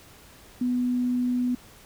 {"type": "tone", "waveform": "sine", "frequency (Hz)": 247.6, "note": "B3", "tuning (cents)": 5, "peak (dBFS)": -22, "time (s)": [0.61, 1.55], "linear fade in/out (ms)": 5, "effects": ["pink hiss -51 dBFS RMS until 1.85 s"]}